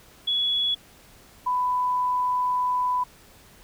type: tone pair in turn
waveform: sine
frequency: 3381 / 996.5 Hz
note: G#7 / B5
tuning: +30 / +15 cents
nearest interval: octave + major sixth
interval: 2115 cents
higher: first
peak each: -21 dBFS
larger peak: neither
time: 0.27-0.75 / 1.46-3.04 s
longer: second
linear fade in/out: 10 ms
effects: pink hiss -52 dBFS RMS until 3.63 s